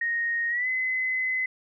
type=tone with pitch glide; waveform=sine; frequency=1864.7 to 2033 Hz; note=A#6 to B6; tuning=0 to +50 cents; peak=-24 dBFS; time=0.01-1.46 s; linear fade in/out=5 ms; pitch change=+150 cents; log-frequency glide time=0.49-0.68 s; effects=none